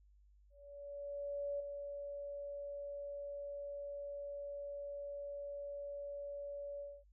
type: tone with ADSR envelope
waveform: sine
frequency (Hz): 570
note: C#5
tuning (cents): +48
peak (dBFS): -36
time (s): 0.5-7.04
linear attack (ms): 1100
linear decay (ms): 5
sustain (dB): -6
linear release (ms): 240
effects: noise-tail reverb RT60 0.1 s tail -25 dB re dry + added 50 Hz sine -63 dBFS peak until 7.12 s